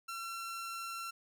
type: tone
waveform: sawtooth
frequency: 1356 Hz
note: E6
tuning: 49 cents sharp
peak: -36 dBFS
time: 0.08-1.11 s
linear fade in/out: 10 ms
effects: none